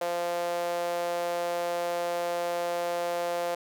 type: tone with high-pass filter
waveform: sawtooth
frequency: 173.2 Hz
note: F3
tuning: 14 cents flat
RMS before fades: -30 dBFS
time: 0.01-3.55 s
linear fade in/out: 5 ms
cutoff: 580 Hz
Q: 5.7
effects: none